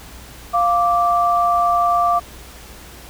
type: tone pair together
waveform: sine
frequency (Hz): 698.5 / 1170.7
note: F5 / D6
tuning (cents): 0 / -6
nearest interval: major sixth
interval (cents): 894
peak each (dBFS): -16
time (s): 0.53-2.2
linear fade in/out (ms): 20
effects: added 60 Hz sine -41 dBFS peak until 3.09 s + pink hiss -40 dBFS RMS until 3.09 s